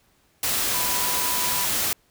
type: tone in noise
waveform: sine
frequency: 987.8 Hz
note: B5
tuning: in tune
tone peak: -31 dBFS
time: 0.74-1.65 s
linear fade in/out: 2 ms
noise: white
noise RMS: -24 dBFS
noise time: 0.43-1.93 s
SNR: -10 dB
effects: pink hiss -63 dBFS RMS until 2.1 s